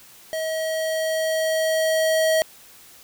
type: tone with level ramp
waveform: square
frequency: 638 Hz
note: D#5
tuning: 43 cents sharp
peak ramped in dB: -25 to -17 dBFS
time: 0.33-2.42 s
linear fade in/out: 0 ms
effects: white hiss -48 dBFS RMS until 3.03 s